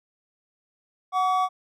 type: tone pair together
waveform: triangle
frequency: 740 / 1139 Hz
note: F#5 / C#6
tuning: 0 / +47 cents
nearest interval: perfect fifth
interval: 747 cents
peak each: -21 dBFS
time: 1.12-1.49 s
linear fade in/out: 50 ms
effects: none